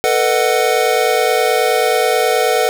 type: chord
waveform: square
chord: B dominant seventh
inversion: third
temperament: just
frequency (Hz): 444.5 / 493.9 / 617.4 / 740.8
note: A4 / B4 / D#5 / F#5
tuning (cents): +18 / 0 / -14 / +2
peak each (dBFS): -18 / -18 / -21 / -18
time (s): 0.04-2.69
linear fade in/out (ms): 0
effects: none